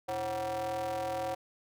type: ring-modulated tone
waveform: square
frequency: 103.7 Hz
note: G#2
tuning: 2 cents flat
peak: -30 dBFS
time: 0.08-1.35 s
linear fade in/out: 10 ms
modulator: 643 Hz
effects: none